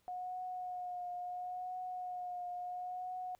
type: tone with vibrato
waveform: sine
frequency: 724 Hz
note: F#5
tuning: 38 cents flat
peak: -39 dBFS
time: 0.08-3.35 s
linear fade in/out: 0 ms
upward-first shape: triangle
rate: 0.73 Hz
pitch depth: 28 cents each way
effects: pink hiss -75 dBFS RMS until 3.39 s